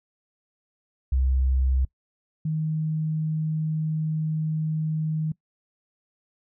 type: tone pair in turn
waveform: sine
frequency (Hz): 65.3 / 156.53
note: C2 / D#3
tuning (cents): -3 / +11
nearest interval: octave + minor third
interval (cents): 1514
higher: second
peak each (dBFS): -19 / -23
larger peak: first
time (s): 1.12-1.85 / 2.45-5.32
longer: second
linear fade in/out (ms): 5
effects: noise-tail reverb RT60 0.1 s tail -22 dB re dry